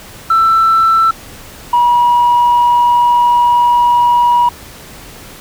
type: tone pair in turn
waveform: sine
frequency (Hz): 1332 / 963.2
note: E6 / B5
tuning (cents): +18 / -44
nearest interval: tritone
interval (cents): 562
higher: first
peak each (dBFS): -5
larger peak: neither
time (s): 0.3-1.11 / 1.73-4.49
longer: second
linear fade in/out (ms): 5
effects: tanh soft clip ceiling -4 dBFS + pink hiss -34 dBFS RMS until 5.4 s